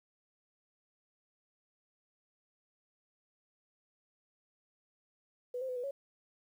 sine tone with pitch steps, 494.4 / 523 / 504 / 491 / 555 Hz, B4 / C5 / B4 / B4 / C#5, +2 / -1 / +35 / -10 / +2 cents, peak -35 dBFS, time 5.54-5.91 s, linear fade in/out 5 ms, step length 74 ms, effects 11-bit

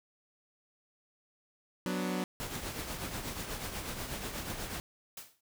sawtooth chord, B minor, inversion second, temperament equal, 185 / 246.9 / 293.7 Hz, F#3 / B3 / D4, 0 / 0 / 0 cents, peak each -30 / -34 / -35 dBFS, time 1.86-2.24 s, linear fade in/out 0 ms
pink noise with tremolo, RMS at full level -37 dBFS, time 2.4-4.8 s, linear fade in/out 0 ms, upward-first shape triangle, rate 8.2 Hz, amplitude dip 55%
white noise with exponential decay, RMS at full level -41 dBFS, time 5.17-5.41 s, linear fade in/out 5 ms, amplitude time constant 51 ms
effects none

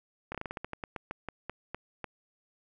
slowing click train, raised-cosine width 0.5 ms, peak -21 dBFS, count 16, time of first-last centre 0.32-2.043 s, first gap 26 ms, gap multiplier 1.19, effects none

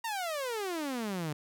sawtooth exponential sweep, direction down, 942 to 144.2 Hz, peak -29 dBFS, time 0.04-1.33 s, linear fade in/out 5 ms, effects none

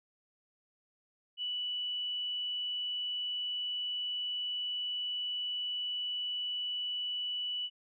sine tone, 2960 Hz, F#7, in tune, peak -33 dBFS, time 1.37-7.7 s, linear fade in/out 50 ms, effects none

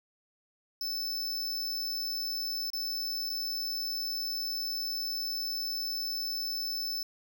square tone with dropouts, 5270 Hz, E8, 1 cent flat, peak -32 dBFS, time 0.81-7.03 s, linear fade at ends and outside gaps 2 ms, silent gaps 2.702-2.733 / 3.295-3.299 s, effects none

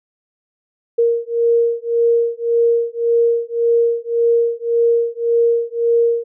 sine beating tone pair, 466.2 / 468 Hz, A#4 / A#4, 0 / +7 cents, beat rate 1.8 Hz, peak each -16 dBFS, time 0.98-6.24 s, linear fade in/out 10 ms, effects none

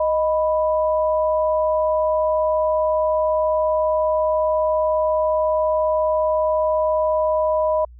sine tone pair together, 622.3 / 987.8 Hz, D#5 / B5, 0 / 0 cents, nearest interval minor sixth, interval 800 cents, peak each -17 / -23 dBFS, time 0-7.85 s, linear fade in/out 5 ms, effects added 60 Hz sine -40 dBFS peak until 7.99 s

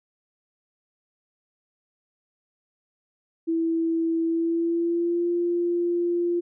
sine tone with pitch glide, 329.1 to 346.7 Hz, E4 to F4, -3 to -13 cents, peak -21 dBFS, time 3.47-6.41 s, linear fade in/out 20 ms, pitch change +90 cents, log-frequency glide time 4.24-5.29 s, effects none

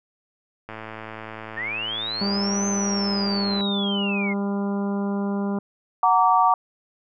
click train, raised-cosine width 0.5 ms, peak -20 dBFS, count 322, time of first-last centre 0.69-3.608 s, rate 110 Hz
sine linear two-way sweep, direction up then down, 1732 to 6272 to 2073 Hz, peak -26 dBFS, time 1.56-4.34 s, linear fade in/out 20 ms, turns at 2.67 s
harmonic tone, 200 Hz, G3, 35 cents sharp, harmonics 1 / 2 / 3 / 4 / 5 / 6 / 7, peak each -23 / -31 / -36 / -37 / -38 / -43 / -44 dBFS, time 2.21-5.59 s, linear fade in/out 5 ms
sine chord, Gb augmented, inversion none, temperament just, 740 / 925 / 1156.2 Hz, Gb5 / Bb5 / D6, 0 / -14 / -27 cents, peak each -19 dBFS, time 6.03-6.54 s, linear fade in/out 2 ms
effects none

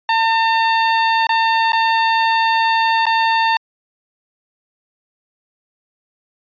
sawtooth tone with dropouts, 903 Hz, A5, 45 cents sharp, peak -9 dBFS, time 0.09-3.57 s, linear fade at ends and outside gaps 2 ms, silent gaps 1.269-1.292 / 1.721-1.731 / 3.056-3.066 s, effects resampled to 11025 Hz

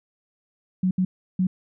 sine tone bursts at uneven times, 185 Hz, F#3, in tune, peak -18 dBFS, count 3, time 0.83-0.91 / 0.98-1.05 / 1.39-1.47 s, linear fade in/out 5 ms, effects none

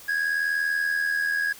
triangle tone with amplitude modulation, 1653 Hz, G#6, 9 cents flat, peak -18 dBFS, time 0.08-1.53 s, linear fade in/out 10 ms, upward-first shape sine, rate 80.6 Hz, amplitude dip 60%, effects white hiss -46 dBFS RMS until 1.59 s

